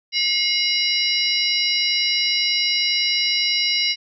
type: tone cluster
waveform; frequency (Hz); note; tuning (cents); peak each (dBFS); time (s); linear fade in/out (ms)
sine; 2147 / 2890 / 3946 / 4896 / 5540; C7 / F#7 / B7 / D#8 / F8; +44 / -41 / -2 / -29 / -15; -24; 0.12-3.96; 50
effects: none